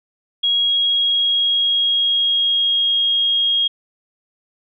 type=tone with pitch glide; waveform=sine; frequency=3300 to 3264 Hz; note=G#7 to G#7; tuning=-12 to -31 cents; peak=-14 dBFS; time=0.43-3.68 s; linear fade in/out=10 ms; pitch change=-19 cents; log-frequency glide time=0.57-2.97 s; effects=none